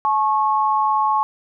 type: tone pair together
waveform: sine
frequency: 859.1 / 1095 Hz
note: A5 / C#6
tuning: -42 / -22 cents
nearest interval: major third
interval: 420 cents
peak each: -18 dBFS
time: 0.05-1.23 s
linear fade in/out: 0 ms
effects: none